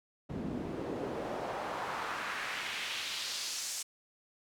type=noise with band-pass filter sweep; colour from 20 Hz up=pink; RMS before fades=-38 dBFS; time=0.29-3.83 s; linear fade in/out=10 ms; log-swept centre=200 to 7400 Hz; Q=1.5; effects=none